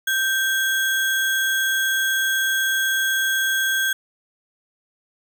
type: tone with sample-and-hold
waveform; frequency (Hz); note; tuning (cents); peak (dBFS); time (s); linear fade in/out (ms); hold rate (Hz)
sine; 1568; G6; 0; -18; 0.07-3.93; 5; 4900
effects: none